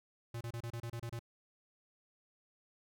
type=tone bursts; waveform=square; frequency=117.1 Hz; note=A#2; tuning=8 cents sharp; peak=-40 dBFS; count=9; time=0.34-1.193 s; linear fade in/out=5 ms; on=69 ms; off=29 ms; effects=none

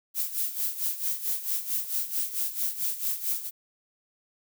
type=noise with tremolo; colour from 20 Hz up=violet; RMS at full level=-27 dBFS; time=0.14-3.51 s; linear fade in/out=50 ms; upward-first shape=sine; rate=4.5 Hz; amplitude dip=75%; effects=none

